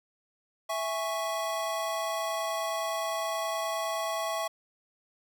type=chord; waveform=square; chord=C# minor; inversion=first; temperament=equal; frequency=659.3 / 830.6 / 1108.7 Hz; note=E5 / G#5 / C#6; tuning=0 / 0 / 0 cents; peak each=-33 / -38 / -35 dBFS; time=0.69-4.48 s; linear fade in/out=10 ms; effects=none